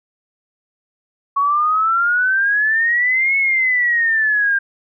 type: exponential two-way sweep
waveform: sine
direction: up then down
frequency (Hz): 1108.7 to 2205 to 1590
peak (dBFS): -13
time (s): 1.36-4.59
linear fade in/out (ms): 10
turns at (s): 3.37
effects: none